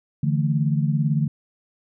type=chord; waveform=sine; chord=D suspended second; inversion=none; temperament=equal; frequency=146.83 / 164.81 / 220 Hz; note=D3 / E3 / A3; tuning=0 / 0 / 0 cents; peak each=-20 / -24 / -26 dBFS; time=0.23-1.28 s; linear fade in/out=5 ms; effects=none